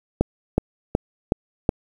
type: click train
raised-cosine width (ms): 2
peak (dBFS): -3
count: 5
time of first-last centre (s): 0.21-1.691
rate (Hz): 2.7
effects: 7-bit